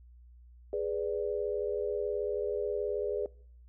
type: chord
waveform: sine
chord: G# diminished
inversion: none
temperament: equal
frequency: 415.3 / 493.9 / 587.3 Hz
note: G#4 / B4 / D5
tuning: 0 / 0 / 0 cents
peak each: -32 / -35 / -37 dBFS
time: 0.73-3.26 s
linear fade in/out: 2 ms
effects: noise-tail reverb RT60 0.6 s tail -24 dB re dry + added 60 Hz sine -52 dBFS peak until 3.68 s